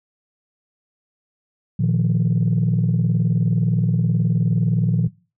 sine chord, Bb suspended fourth, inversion none, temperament equal, 116.54 / 155.56 / 174.61 Hz, Bb2 / Eb3 / F3, 0 / 0 / 0 cents, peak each -19 dBFS, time 1.79-5.08 s, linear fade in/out 10 ms, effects noise-tail reverb RT60 0.3 s tail -17 dB re dry + tanh soft clip ceiling -10 dBFS

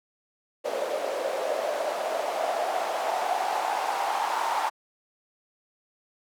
white noise with band-pass filter sweep, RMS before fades -28 dBFS, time 0.64-4.7 s, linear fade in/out 20 ms, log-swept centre 530 to 900 Hz, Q 5, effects high-pass 300 Hz 12 dB/octave

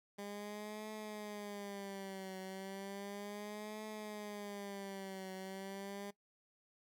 15% pulse tone with vibrato, 201.6 Hz, G3, 49 cents sharp, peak -38 dBFS, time 0.18-6.11 s, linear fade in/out 10 ms, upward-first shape triangle, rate 0.34 Hz, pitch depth 120 cents each way, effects noise-tail reverb RT60 0.1 s tail -19 dB re dry

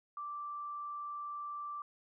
sine tone, 1172 Hz, D6, 4 cents flat, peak -39 dBFS, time 0.17-1.82 s, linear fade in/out 2 ms, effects none

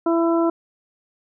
harmonic tone, 333.9 Hz, E4, 22 cents sharp, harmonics 1 / 2 / 3 / 4, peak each -17 / -23 / -27 / -29 dBFS, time 0.06-0.5 s, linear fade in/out 5 ms, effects none

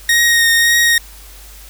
sawtooth tone with vibrato, 1864.7 Hz, A#6, in tune, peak -6 dBFS, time 0.09-0.98 s, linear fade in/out 2 ms, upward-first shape triangle, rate 1.8 Hz, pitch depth 20 cents each way, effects added 50 Hz sine -37 dBFS peak until 1.69 s + white hiss -40 dBFS RMS until 1.69 s

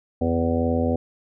harmonic tone with a mistuned harmonic, 83.1 Hz, E2, 15 cents sharp, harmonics 1 / 2 / 3 / 4 / 5 / 6 / 7 / 9, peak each -25 / -35 / -23 / -35 / -31 / -26 / -29 / -32 dBFS, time 0.21-0.96 s, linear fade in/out 5 ms, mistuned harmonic 1, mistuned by +70 cents, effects none

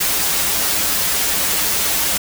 white noise with comb filter, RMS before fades -18 dBFS, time 0-2.18 s, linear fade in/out 10 ms, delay 8.2 ms, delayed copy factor -0.65, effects none

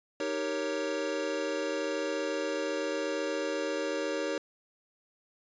square chord, Eb dominant seventh, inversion none, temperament equal, 311.1 / 392 / 466.2 / 554.4 Hz, Eb4 / G4 / Bb4 / Db5, 0 / 0 / 0 / 0 cents, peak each -37 / -38 / -37 / -35 dBFS, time 0.2-4.38 s, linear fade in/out 2 ms, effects resampled to 16000 Hz

